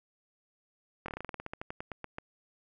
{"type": "slowing click train", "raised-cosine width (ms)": 0.5, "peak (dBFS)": -23, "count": 18, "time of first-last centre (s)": [1.06, 2.184], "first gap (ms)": 23, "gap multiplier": 1.12, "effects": []}